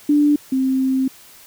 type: tone pair in turn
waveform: sine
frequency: 293.7 / 263.2 Hz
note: D4 / C4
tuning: 0 / +10 cents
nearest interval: major second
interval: 190 cents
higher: first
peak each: -11 / -15 dBFS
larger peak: first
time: 0.09-0.36 / 0.52-1.08 s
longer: second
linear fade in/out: 5 ms
effects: white hiss -45 dBFS RMS until 1.46 s